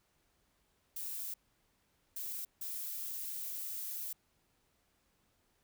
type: noise bursts at uneven times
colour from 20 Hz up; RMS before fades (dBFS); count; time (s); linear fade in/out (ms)
violet; -41; 3; 0.96-1.34 / 2.16-2.45 / 2.61-4.13; 5
effects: pink hiss -75 dBFS RMS until 5.63 s